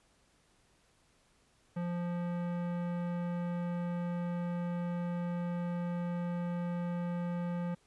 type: tone with tanh clipping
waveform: sine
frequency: 174.4 Hz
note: F3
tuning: 2 cents flat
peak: -35 dBFS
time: 1.76-7.75 s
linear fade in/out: 10 ms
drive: 18 dB
effects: pink hiss -69 dBFS RMS until 7.86 s + resampled to 24000 Hz